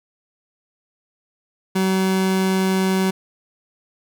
30% pulse tone, 189.3 Hz, F#3, 40 cents sharp, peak -14 dBFS, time 1.75-3.11 s, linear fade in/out 10 ms, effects none

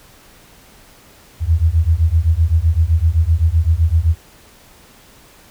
sine beating tone pair, 77.9 / 85.7 Hz, D#2 / F2, +3 / -32 cents, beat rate 7.8 Hz, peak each -14 dBFS, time 1.4-4.16 s, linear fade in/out 50 ms, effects pink hiss -46 dBFS RMS until 5.5 s

